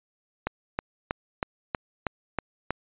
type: click train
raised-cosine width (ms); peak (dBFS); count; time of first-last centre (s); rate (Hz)
0.5; -11; 8; 0.47-2.706; 3.13
effects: resampled to 8000 Hz